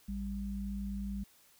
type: tone pair together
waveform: sine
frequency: 55.64 / 198 Hz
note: A1 / G3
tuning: +20 / +18 cents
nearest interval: octave + minor seventh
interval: 2198 cents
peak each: -39 / -37 dBFS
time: 0.08-1.24 s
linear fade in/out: 10 ms
effects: white hiss -64 dBFS RMS until 1.59 s